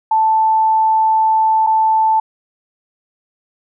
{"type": "tone with dropouts", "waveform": "sine", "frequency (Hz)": 880, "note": "A5", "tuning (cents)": 0, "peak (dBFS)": -10, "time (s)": [0.11, 2.2], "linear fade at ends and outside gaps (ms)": 5, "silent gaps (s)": [1.666, 1.67], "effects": []}